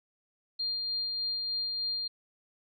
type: tone with tremolo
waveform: sine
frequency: 4200 Hz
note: C8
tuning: 6 cents sharp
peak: -29 dBFS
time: 0.59-2.08 s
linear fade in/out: 10 ms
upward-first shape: sine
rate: 3.3 Hz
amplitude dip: 25%
effects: none